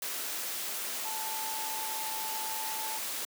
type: tone in noise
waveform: sine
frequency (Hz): 878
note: A5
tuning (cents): -4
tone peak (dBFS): -38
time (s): 1.05-2.98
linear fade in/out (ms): 2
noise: white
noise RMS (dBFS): -36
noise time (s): 0.02-3.25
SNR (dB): -5
effects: high-pass 300 Hz 12 dB/octave